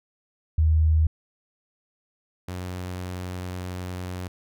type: tone pair in turn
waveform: sine / sawtooth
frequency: 78.8 / 90.87 Hz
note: D#2 / F#2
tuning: +23 / -31 cents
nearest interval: major second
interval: 246 cents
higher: second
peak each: -16 / -27 dBFS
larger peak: first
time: 0.58-1.07 / 2.48-4.28 s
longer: second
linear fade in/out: 5 ms
effects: none